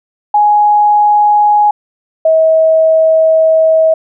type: tone pair in turn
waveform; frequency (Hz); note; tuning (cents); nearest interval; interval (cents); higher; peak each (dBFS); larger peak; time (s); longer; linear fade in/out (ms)
sine; 834 / 641; G#5 / E5; +7 / -49; perfect fourth; 456; first; -5; neither; 0.34-1.71 / 2.25-3.94; second; 5
effects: none